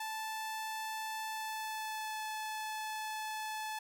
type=tone with pitch glide; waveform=sawtooth; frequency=877 to 865.9 Hz; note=A5 to A5; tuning=-6 to -28 cents; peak=-34 dBFS; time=0-3.79 s; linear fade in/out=5 ms; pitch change=-22 cents; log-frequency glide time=1.29-2.21 s; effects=none